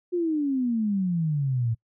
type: exponential sweep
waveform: sine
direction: down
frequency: 362.6 to 110.9 Hz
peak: -22 dBFS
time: 0.12-1.75 s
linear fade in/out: 20 ms
effects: noise-tail reverb RT60 0.1 s tail -25 dB re dry